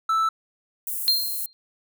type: tone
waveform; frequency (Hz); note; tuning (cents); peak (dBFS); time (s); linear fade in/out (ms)
triangle; 1318.5; E6; 0; -17; 0.09-0.29; 5
type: high-pass noise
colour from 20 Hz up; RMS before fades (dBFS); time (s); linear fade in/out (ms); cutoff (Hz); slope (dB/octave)
white; -29; 0.87-1.46; 2; 9500; 24
type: tone with exponential decay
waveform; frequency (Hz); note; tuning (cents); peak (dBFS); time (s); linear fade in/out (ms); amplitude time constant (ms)
sine; 4186; C8; 0; -14; 1.08-1.53; 0; 96
effects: none